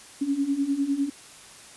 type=beating tone pair; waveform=sine; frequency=273.2 / 283.1 Hz; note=C#4 / C#4; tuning=-25 / +37 cents; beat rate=9.9 Hz; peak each=-28 / -24 dBFS; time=0.21-1.1 s; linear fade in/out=10 ms; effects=white hiss -47 dBFS RMS until 1.76 s + resampled to 24000 Hz